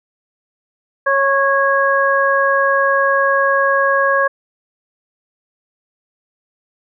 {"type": "harmonic tone", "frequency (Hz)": 550, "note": "C#5", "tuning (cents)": -14, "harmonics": [1, 2, 3], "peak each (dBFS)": [-16, -16, -16], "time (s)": [1.06, 4.28], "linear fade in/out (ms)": 10, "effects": []}